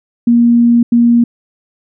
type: tone bursts at uneven times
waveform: sine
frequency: 236.5 Hz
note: A#3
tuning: 25 cents sharp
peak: -5 dBFS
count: 2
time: 0.27-0.83 / 0.92-1.24 s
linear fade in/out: 5 ms
effects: none